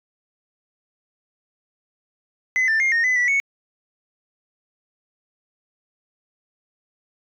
sine tone with pitch steps, 2029 / 1780 / 2123 / 1848 / 2011 / 1958 / 2215 Hz, B6 / A6 / C7 / A#6 / B6 / B6 / C#7, +46 / +20 / +25 / -16 / +31 / -15 / -2 cents, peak -14 dBFS, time 2.56-3.4 s, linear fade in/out 0 ms, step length 120 ms, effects tanh soft clip ceiling -15 dBFS

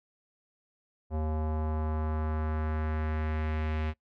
square tone with low-pass filter sweep, 77.78 Hz, D#2, in tune, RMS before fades -31 dBFS, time 1.1-3.94 s, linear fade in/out 50 ms, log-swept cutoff 740 to 2600 Hz, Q 1.6, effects noise-tail reverb RT60 0.1 s tail -21 dB re dry

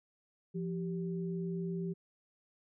sine tone pair together, 172.7 / 389.7 Hz, F3 / G4, -19 / -10 cents, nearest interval octave + major second, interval 1409 cents, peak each -35 / -40 dBFS, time 0.54-1.94 s, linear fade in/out 20 ms, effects none

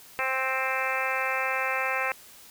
harmonic tone, 262.6 Hz, C4, 6 cents sharp, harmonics 2 / 3 / 4 / 5 / 6 / 7 / 8 / 9 / 10, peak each -34 / -34 / -34 / -34 / -34 / -34 / -34 / -34 / -34 dBFS, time 0.19-2.12 s, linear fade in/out 0 ms, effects white hiss -50 dBFS RMS until 2.5 s

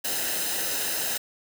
white noise with comb filter, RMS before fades -28 dBFS, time 0.04-1.18 s, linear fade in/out 10 ms, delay 0.88 ms, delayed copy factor -0.6, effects none

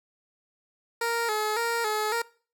15% pulse tone with vibrato, 446.1 Hz, A4, 24 cents sharp, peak -19 dBFS, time 1.01-2.22 s, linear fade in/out 5 ms, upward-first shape square, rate 1.8 Hz, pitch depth 75 cents each way, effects noise-tail reverb RT60 0.4 s tail -21 dB re dry

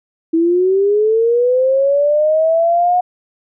sine linear sweep, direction up, 322.2 to 727 Hz, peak -10 dBFS, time 0.33-3.01 s, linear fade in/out 10 ms, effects none

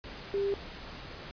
sine tone in noise, 398.2 Hz, G4, 27 cents sharp, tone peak -27 dBFS, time 0.34-0.54 s, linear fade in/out 0 ms, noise pink, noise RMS -44 dBFS, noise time 0.04-1.31 s, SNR +14 dB, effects resampled to 11025 Hz

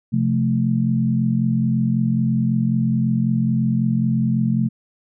sine chord, F major, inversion second, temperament equal, 130.81 / 174.61 / 220 Hz, C3 / F3 / A3, 0 / 0 / 0 cents, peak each -20 / -23 / -19 dBFS, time 0.12-4.69 s, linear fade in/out 20 ms, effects none

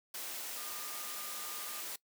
sine tone in noise, 1210 Hz, D#6, 49 cents flat, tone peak -51 dBFS, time 0.57-1.81 s, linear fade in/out 5 ms, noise white, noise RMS -42 dBFS, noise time 0.14-1.96 s, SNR -12 dB, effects noise-tail reverb RT60 0.1 s tail -21 dB re dry + high-pass 300 Hz 12 dB/octave

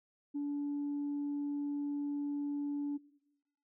sine tone, 288 Hz, D4, 34 cents flat, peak -32 dBFS, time 0.34-2.98 s, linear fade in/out 20 ms, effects noise-tail reverb RT60 0.9 s tail -21 dB re dry + tanh soft clip ceiling -31 dBFS

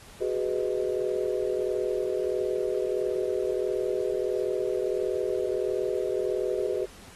sine chord, G# minor seventh, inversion third, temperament just, 373.8 / 415.3 / 498.4 / 623 Hz, F#4 / G#4 / B4 / D#5, +18 / 0 / +16 / +2 cents, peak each -29 / -30 / -31 / -35 dBFS, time 0.2-6.86 s, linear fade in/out 20 ms, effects pink hiss -50 dBFS RMS until 7.15 s + AAC 32 kbps

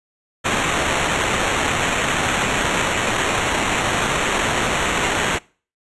white noise with sample-and-hold, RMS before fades -20 dBFS, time 0.44-5.39 s, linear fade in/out 20 ms, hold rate 4900 Hz, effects noise-tail reverb RT60 0.4 s tail -24 dB re dry + resampled to 24000 Hz

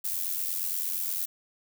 violet noise with amplitude modulation, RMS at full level -28 dBFS, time 0.04-1.26 s, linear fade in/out 10 ms, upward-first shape sine, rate 88.6 Hz, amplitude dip 65%, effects none

